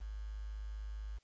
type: tone with quantisation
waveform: sine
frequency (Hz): 52.2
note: G#1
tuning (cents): +10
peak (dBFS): -40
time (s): 0-1.19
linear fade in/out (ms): 20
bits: 10
effects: white hiss -75 dBFS RMS until 1.23 s + resampled to 16000 Hz